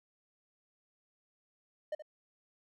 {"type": "tone with echo", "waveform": "triangle", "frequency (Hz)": 610, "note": "D#5", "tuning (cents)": -34, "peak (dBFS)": -31, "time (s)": [1.92, 1.95], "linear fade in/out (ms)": 5, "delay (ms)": 73, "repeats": 1, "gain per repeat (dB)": -11, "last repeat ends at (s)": 2.023, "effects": []}